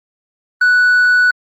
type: tone with hard clipping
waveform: triangle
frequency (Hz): 1480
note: F#6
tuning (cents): 0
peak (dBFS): -7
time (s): 0.61-1.31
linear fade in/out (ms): 5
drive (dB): 1
effects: Opus 32 kbps